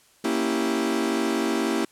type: chord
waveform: 40% pulse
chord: A# diminished seventh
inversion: none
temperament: equal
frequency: 233.1 / 277.2 / 329.6 / 392 Hz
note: A#3 / C#4 / E4 / G4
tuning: 0 / 0 / 0 / 0 cents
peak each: -27 / -28 / -26 / -28 dBFS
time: 0.24-1.85 s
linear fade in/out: 5 ms
effects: white hiss -58 dBFS RMS until 1.91 s + low-pass 11000 Hz 12 dB/octave